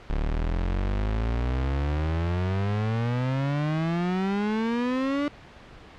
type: exponential sweep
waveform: 35% pulse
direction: up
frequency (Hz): 35.32 to 293.7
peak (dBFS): -22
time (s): 0.1-5.28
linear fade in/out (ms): 0
effects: pink hiss -47 dBFS RMS until 5.98 s + low-pass 3000 Hz 12 dB/octave